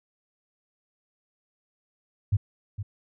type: tone with echo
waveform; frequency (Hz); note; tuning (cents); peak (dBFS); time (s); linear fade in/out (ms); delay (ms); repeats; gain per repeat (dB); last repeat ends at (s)
sine; 101.6; G#2; -38; -18; 2.32-2.37; 10; 460; 1; -11; 2.83
effects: none